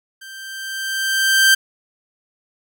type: tone with level ramp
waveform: sawtooth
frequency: 1568 Hz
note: G6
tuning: in tune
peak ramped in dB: -32 to -5 dBFS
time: 0.21-1.55 s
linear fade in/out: 10 ms
effects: none